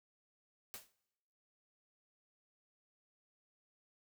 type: noise with exponential decay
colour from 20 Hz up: white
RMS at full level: -44 dBFS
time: 0.74-0.92 s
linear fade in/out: 0 ms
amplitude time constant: 39 ms
effects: noise-tail reverb RT60 0.9 s tail -22 dB re dry